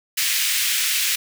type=high-pass noise; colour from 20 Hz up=pink; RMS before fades=-21 dBFS; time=0.17-1.16 s; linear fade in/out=10 ms; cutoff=2000 Hz; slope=24 dB/octave; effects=none